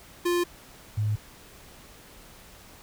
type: tone pair in turn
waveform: square / sine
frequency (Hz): 350 / 106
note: F4 / G#2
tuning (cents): +4 / +36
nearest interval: octave + major sixth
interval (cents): 2068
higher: first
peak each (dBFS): -23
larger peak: neither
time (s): 0.25-0.44 / 0.97-1.16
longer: neither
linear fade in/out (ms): 10
effects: pink hiss -50 dBFS RMS until 2.82 s